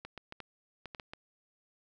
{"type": "clicks", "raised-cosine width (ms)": 0.3, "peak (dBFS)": -27, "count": 8, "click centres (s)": [0.05, 0.177, 0.324, 0.403, 0.857, 0.948, 0.998, 1.135], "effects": []}